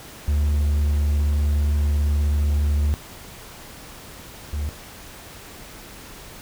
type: tone pair in turn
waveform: triangle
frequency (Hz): 73.42 / 73.85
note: D2 / D2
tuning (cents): 0 / +10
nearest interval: unison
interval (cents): 10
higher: second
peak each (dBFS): -15 / -21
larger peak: first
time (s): 0.28-2.94 / 4.53-4.69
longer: first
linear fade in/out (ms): 0
effects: pink hiss -41 dBFS RMS until 6.41 s